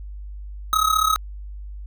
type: tone with amplitude modulation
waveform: square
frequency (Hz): 1273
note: D#6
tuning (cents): +39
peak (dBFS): -14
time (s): 0.73-1.16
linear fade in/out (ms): 0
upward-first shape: sine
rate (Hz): 35.2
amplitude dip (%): 80
effects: added 50 Hz sine -32 dBFS peak until 1.86 s